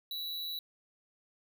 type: tone with amplitude modulation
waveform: square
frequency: 3929 Hz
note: B7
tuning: 10 cents flat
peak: -35 dBFS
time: 0.11-0.59 s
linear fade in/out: 2 ms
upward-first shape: sine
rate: 162 Hz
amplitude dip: 35%
effects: none